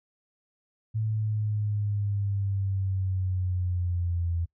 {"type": "linear sweep", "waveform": "sine", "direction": "down", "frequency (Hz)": [110, 84.2], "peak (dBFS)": -25, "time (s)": [0.94, 4.46], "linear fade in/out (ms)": 20, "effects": ["noise-tail reverb RT60 0.1 s tail -23 dB re dry"]}